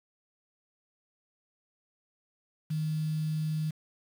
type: tone with quantisation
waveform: sine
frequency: 155.56 Hz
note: D#3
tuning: in tune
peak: -28 dBFS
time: 2.7-3.71 s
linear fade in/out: 10 ms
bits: 8
effects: none